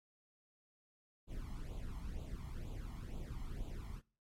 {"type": "noise with flanger", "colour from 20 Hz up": "brown", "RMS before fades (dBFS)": -44, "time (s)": [1.27, 4.02], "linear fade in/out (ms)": 50, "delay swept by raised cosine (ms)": [0.27, 0.97], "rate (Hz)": 2.1, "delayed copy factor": 0.8, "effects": ["noise-tail reverb RT60 0.4 s tail -22 dB re dry", "MP3 64 kbps"]}